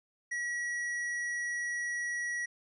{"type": "tone with tanh clipping", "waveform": "sine", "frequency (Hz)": 1922, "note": "B6", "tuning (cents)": -48, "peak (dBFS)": -34, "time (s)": [0.31, 2.46], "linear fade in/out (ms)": 10, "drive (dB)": 11, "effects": ["resampled to 24000 Hz"]}